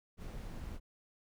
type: noise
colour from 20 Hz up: brown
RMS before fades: -43 dBFS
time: 0.17-0.8 s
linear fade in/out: 50 ms
effects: none